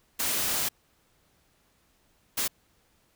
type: noise bursts at uneven times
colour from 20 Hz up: white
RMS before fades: -28 dBFS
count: 2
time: 0.19-0.69 / 2.37-2.48 s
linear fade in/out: 10 ms
effects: pink hiss -67 dBFS RMS until 3.15 s